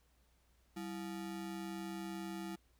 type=ring-modulated tone; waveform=square; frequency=261.6 Hz; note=C4; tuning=in tune; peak=-39 dBFS; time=0.76-2.56 s; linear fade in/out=10 ms; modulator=69.1 Hz; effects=added 60 Hz sine -70 dBFS peak until 2.79 s + pink hiss -75 dBFS RMS until 2.79 s